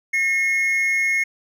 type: tone pair together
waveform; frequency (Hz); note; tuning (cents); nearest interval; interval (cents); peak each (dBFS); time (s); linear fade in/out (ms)
triangle; 1818 / 2162; A#6 / C#7; -44 / -44; minor third; 300; -25 / -16; 0.13-1.24; 10
effects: none